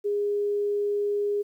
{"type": "tone", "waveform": "sine", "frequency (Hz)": 410, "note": "G#4", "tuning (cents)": -22, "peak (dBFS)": -23, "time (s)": [0.04, 1.43], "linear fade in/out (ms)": 20, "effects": ["10-bit"]}